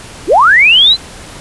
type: linear sweep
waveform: sine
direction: up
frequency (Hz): 266.7 to 4146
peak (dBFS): -3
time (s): 0.27-0.97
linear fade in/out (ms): 50
effects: pink hiss -31 dBFS RMS until 1.4 s + resampled to 24000 Hz